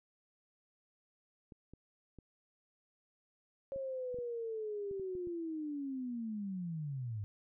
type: clicks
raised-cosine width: 3 ms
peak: -39 dBFS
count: 10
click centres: 1.522 / 1.736 / 2.187 / 3.761 / 4.144 / 4.187 / 4.912 / 4.997 / 5.152 / 5.272 s
type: linear sweep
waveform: sine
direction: down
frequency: 548 to 98.9 Hz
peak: -37 dBFS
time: 3.72-7.24 s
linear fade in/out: 0 ms
effects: none